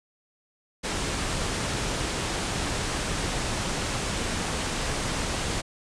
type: low-pass noise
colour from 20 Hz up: pink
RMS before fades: -29 dBFS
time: 0.83-5.62 s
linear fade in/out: 20 ms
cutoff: 9500 Hz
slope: 48 dB/octave
effects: none